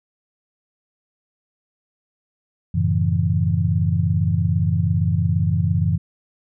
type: chord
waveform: sine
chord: F# minor seventh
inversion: none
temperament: equal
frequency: 92.5 / 110 / 138.59 / 164.81 Hz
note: F#2 / A2 / C#3 / E3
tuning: 0 / 0 / 0 / 0 cents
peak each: -20 / -23 / -24 / -21 dBFS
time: 2.74-5.98 s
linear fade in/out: 10 ms
effects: none